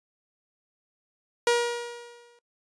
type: tone with exponential decay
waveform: sawtooth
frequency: 476.6 Hz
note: A#4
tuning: 38 cents sharp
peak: -14 dBFS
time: 1.47-2.39 s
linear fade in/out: 2 ms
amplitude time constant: 200 ms
effects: noise-tail reverb RT60 0.1 s tail -24 dB re dry + resampled to 22050 Hz